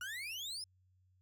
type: exponential sweep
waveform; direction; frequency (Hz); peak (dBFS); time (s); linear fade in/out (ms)
35% pulse; up; 1416 to 5274; -39; 0.01-0.64; 2
effects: added 92 Hz sine -68 dBFS peak until 1.21 s